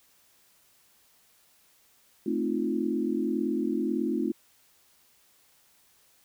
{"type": "chord", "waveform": "sine", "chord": "F dominant seventh", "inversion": "first", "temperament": "equal", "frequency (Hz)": [220, 261.6, 311.1, 349.2], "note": ["A3", "C4", "Eb4", "F4"], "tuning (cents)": [0, 0, 0, 0], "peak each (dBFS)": -31, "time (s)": [2.26, 4.32], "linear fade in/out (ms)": 5, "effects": ["white hiss -63 dBFS RMS until 6.24 s"]}